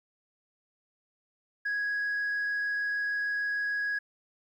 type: tone with frequency modulation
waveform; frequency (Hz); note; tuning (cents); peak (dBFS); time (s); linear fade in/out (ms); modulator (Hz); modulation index
sine; 1661.2; G#6; 0; -26; 1.65-3.99; 10; 26.6; 0.29
effects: tanh soft clip ceiling -26 dBFS + 11-bit